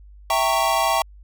square chord, E diminished seventh, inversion none, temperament equal with one note detuned, 659.3 / 784 / 917.9 / 1108.7 Hz, E5 / G5 / Bb5 / Db6, 0 / 0 / -27 / 0 cents, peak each -24 dBFS, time 0.3-1.02 s, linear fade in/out 2 ms, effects added 50 Hz sine -42 dBFS peak until 1.23 s

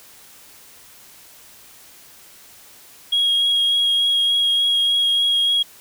sine tone with vibrato, 3289 Hz, G#7, 18 cents flat, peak -13 dBFS, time 3.12-5.63 s, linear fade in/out 10 ms, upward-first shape sine, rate 3.4 Hz, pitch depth 11 cents each way, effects tanh soft clip ceiling -13 dBFS + white hiss -46 dBFS RMS until 5.8 s

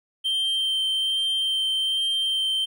triangle tone with vibrato, 3136 Hz, G7, in tune, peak -20 dBFS, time 0.24-2.66 s, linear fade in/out 20 ms, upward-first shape sine, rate 1.2 Hz, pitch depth 9 cents each way, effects none

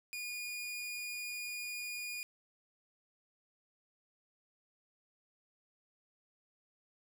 sawtooth tone, 2442 Hz, D#7, 33 cents flat, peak -36 dBFS, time 0.13-2.23 s, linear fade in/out 0 ms, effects none

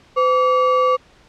triangle ring-modulated tone, 830.6 Hz, G#5, in tune, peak -8 dBFS, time 0.16-0.97 s, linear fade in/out 20 ms, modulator 321 Hz, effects pink hiss -51 dBFS RMS until 1.28 s + low-pass 5000 Hz 12 dB/octave

